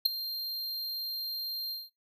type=tone with ADSR envelope; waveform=square; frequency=4186 Hz; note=C8; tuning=in tune; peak=-17 dBFS; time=0.05-1.9 s; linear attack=11 ms; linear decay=4 ms; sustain=-17 dB; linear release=190 ms; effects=noise-tail reverb RT60 0.2 s tail -24 dB re dry